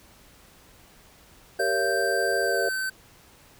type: tone with pitch glide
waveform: square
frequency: 1568 to 1537.5 Hz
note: G6 to G6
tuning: 0 to -34 cents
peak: -27 dBFS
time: 1.59-2.9 s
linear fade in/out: 10 ms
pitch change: -34 cents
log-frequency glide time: 2.4-2.59 s
type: chord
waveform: sine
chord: G diminished seventh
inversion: none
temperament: just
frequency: 392 / 470.4 / 564.5 / 677.4 Hz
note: G4 / Bb4 / Db5 / Fb5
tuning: 0 / +16 / +31 / +47 cents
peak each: -29 dBFS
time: 1.59-2.69 s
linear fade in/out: 5 ms
effects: pink hiss -54 dBFS RMS until 3.59 s